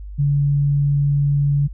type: tone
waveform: sine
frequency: 142.7 Hz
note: D3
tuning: 49 cents flat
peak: -14 dBFS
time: 0.18-1.68 s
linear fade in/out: 20 ms
effects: added 50 Hz sine -30 dBFS peak until 1.73 s